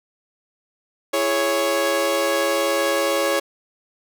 sawtooth chord, C# minor, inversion first, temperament equal with one note detuned, 334.8 / 415.3 / 554.4 Hz, E4 / G#4 / C#5, +27 / 0 / 0 cents, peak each -22 / -22 / -16 dBFS, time 1.13-3.4 s, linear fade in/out 10 ms, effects none

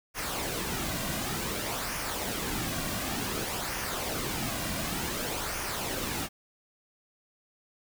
pink noise with flanger, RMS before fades -33 dBFS, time 0.14-6.29 s, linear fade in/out 50 ms, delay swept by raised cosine 0.25 to 2.35 ms, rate 0.55 Hz, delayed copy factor -0.5, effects none

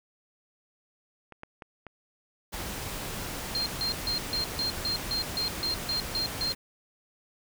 clicks, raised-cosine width 0.5 ms, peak -31 / -25 / -27 / -27 / -29 / -25 dBFS, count 6, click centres 1.323 / 1.434 / 1.622 / 1.867 / 2.542 / 2.604 s
pink noise, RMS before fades -36 dBFS, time 2.52-6.55 s, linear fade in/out 20 ms
sine tone bursts, 4193 Hz, C8, 3 cents sharp, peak -27 dBFS, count 12, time 3.55-6.52 s, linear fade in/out 0 ms, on 110 ms, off 150 ms
effects none

